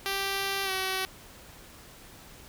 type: tone with pitch glide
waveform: 5% pulse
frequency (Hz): 392 to 378.9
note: G4 to F#4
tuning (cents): 0 to +41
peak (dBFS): -17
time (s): 0.06-1.05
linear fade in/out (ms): 0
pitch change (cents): -59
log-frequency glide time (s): 0.64-0.71
effects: pink hiss -50 dBFS RMS until 2.48 s